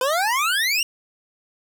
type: exponential sweep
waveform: 25% pulse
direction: up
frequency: 494.8 to 2886 Hz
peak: -15 dBFS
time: 0.01-0.83 s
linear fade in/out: 2 ms
effects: none